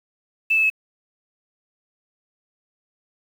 sine tone with pitch steps, 2637 / 2613 / 2589 Hz, E7 / E7 / E7, 0 / -16 / -32 cents, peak -15 dBFS, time 0.5-0.701 s, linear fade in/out 10 ms, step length 67 ms, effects 7-bit

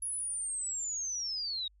sine linear sweep, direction down, 10550 to 3729 Hz, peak -33 dBFS, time 0.02-1.68 s, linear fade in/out 5 ms, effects added 50 Hz sine -61 dBFS peak until 1.8 s

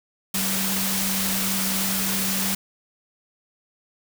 sine tone in noise, 192.4 Hz, G3, 32 cents flat, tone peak -28 dBFS, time 0.34-2.55 s, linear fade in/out 5 ms, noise white, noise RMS -25 dBFS, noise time 0.34-2.55 s, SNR -6 dB, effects none

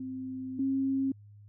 sine tone pair in turn, 260 / 269.2 Hz, C4 / C4, -11 / +49 cents, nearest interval minor second, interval 60 cents, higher second, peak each -35 / -26 dBFS, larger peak second, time 0-0.59 / 0.59-1.12 s, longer first, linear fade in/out 5 ms, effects added 103 Hz sine -50 dBFS peak until 1.48 s

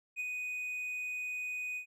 triangle tone with ADSR envelope, 2489 Hz, D#7, in tune, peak -31 dBFS, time 0.16-1.86 s, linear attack 40 ms, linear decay 23 ms, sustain -3 dB, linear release 92 ms, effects none

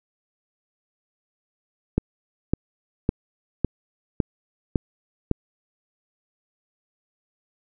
click train, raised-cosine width 3 ms, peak -6 dBFS, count 7, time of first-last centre 1.98-5.313 s, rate 1.8 Hz, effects none

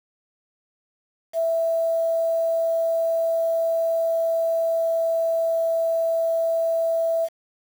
sine tone with quantisation, 659.3 Hz, E5, in tune, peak -19 dBFS, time 1.33-7.29 s, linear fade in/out 50 ms, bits 7, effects none

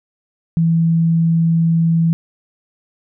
sine tone, 165.2 Hz, E3, 4 cents sharp, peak -11 dBFS, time 0.57-2.13 s, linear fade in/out 0 ms, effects none

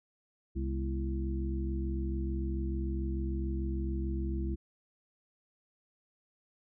harmonic tone with a mistuned harmonic, 66.8 Hz, C2, 36 cents sharp, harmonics 1 / 2 / 3 / 4 / 5, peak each -32 / -44 / -40 / -46 / -39 dBFS, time 0.55-4.56 s, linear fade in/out 20 ms, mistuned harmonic 4, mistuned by -150 cents, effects none

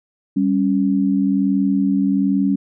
sine tone pair together, 196 / 277.2 Hz, G3 / C#4, 0 / 0 cents, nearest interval tritone, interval 600 cents, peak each -17 dBFS, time 0.36-2.56 s, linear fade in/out 10 ms, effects none

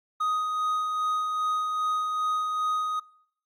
triangle tone with tremolo, 1249 Hz, D#6, 6 cents sharp, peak -21 dBFS, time 0.2-3 s, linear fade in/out 10 ms, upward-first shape sine, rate 2.5 Hz, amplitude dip 30%, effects noise-tail reverb RT60 0.7 s tail -25 dB re dry + Opus 48 kbps

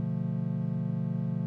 triangle chord, B half-diminished seventh, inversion none, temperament equal, 123.47 / 146.83 / 174.61 / 220 Hz, B2 / D3 / F3 / A3, 0 / 0 / 0 / 0 cents, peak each -32 / -32 / -30 / -35 dBFS, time 0-1.46 s, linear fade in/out 0 ms, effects none

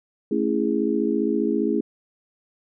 sine chord, A major seventh, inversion none, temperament just, 220 / 275 / 330 / 412.5 Hz, A3 / C#4 / E4 / G#4, 0 / -14 / +2 / -12 cents, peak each -25 dBFS, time 0.31-1.81 s, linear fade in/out 5 ms, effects none

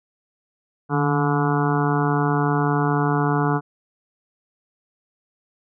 harmonic tone with a mistuned harmonic, 144.4 Hz, D3, 29 cents flat, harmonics 1 / 2 / 3 / 5 / 6 / 7 / 8 / 9 / 10, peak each -21 / -24 / -26 / -28 / -29 / -29 / -30 / -31 / -31 dBFS, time 0.89-3.61 s, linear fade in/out 50 ms, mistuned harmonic 1, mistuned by +59 cents, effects none

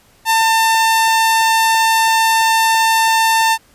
sawtooth tone, 897 Hz, A5, 33 cents sharp, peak -7 dBFS, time 0.25-3.58 s, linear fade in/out 50 ms, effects pink hiss -51 dBFS RMS until 3.74 s + resampled to 32000 Hz

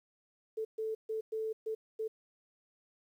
sine tone bursts at uneven times, 440 Hz, A4, in tune, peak -33 dBFS, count 6, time 0.57-0.65 / 0.78-0.95 / 1.09-1.21 / 1.32-1.53 / 1.66-1.75 / 1.99-2.08 s, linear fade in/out 10 ms, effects 11-bit

